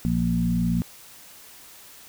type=harmonic tone with a mistuned harmonic; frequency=58.27 Hz; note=A#1; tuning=in tune; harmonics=1 / 2 / 3 / 4; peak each=-30 / -29 / -23 / -25 dBFS; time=0.05-0.82 s; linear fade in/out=0 ms; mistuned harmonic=2; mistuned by=+16 cents; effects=white hiss -47 dBFS RMS until 2.08 s